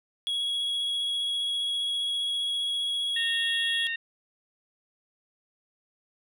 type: tone with vibrato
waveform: triangle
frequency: 3330 Hz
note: G#7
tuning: 4 cents sharp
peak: -25 dBFS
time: 0.27-3.87 s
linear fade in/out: 0 ms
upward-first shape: triangle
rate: 15 Hz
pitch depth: 14 cents each way
type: harmonic tone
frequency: 920 Hz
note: A#5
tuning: 23 cents flat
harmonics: 2 / 3 / 4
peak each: -30 / -34 / -39 dBFS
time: 3.16-3.96 s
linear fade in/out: 5 ms
effects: none